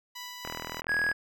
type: tone with tremolo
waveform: 10% pulse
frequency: 987.8 Hz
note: B5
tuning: in tune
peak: -30 dBFS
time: 0.15-0.81 s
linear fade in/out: 10 ms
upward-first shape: sine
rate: 3.5 Hz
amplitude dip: 25%
type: click train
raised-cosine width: 0.5 ms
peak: -20 dBFS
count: 28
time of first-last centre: 0.45-1.115 s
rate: 40.6 Hz
type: tone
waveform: triangle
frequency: 1661.2 Hz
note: G#6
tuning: in tune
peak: -23 dBFS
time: 0.88-1.13 s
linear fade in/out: 20 ms
effects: none